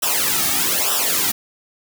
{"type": "noise with flanger", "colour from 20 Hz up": "white", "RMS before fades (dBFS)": -19, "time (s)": [0.02, 1.32], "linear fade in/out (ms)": 10, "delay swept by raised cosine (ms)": [0.45, 2.05], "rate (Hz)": 1.1, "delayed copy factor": -0.95, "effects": []}